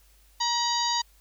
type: harmonic tone with a mistuned harmonic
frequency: 948 Hz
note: A#5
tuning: 29 cents sharp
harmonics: 1 / 2 / 3 / 4 / 5 / 6 / 7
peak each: -27 / -36 / -37 / -32 / -29 / -42 / -33 dBFS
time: 0.4-1.02 s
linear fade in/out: 10 ms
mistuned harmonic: 3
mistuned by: +84 cents
effects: added 50 Hz sine -57 dBFS peak until 1.2 s + white hiss -62 dBFS RMS until 1.2 s